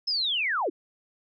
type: linear sweep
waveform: sine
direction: down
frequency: 5270 to 261.6 Hz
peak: -24 dBFS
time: 0.07-0.7 s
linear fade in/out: 10 ms
effects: none